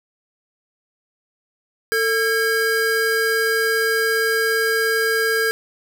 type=tone pair together; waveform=square; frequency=447.1 / 1626 Hz; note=A4 / G#6; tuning=+28 / -37 cents; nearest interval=octave + minor seventh; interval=2235 cents; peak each=-21 / -20 dBFS; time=1.92-5.51 s; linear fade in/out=0 ms; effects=none